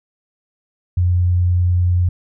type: tone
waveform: sine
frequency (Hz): 89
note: F2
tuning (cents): +33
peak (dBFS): -12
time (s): 0.97-2.09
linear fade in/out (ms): 5
effects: none